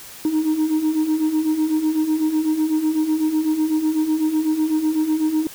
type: beating tone pair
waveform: sine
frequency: 306.2 / 314.2 Hz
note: D#4 / D#4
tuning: -28 / +17 cents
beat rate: 8 Hz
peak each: -21 / -16 dBFS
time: 0.25-5.47 s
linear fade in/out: 2 ms
effects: tanh soft clip ceiling -14 dBFS + white hiss -39 dBFS RMS until 5.54 s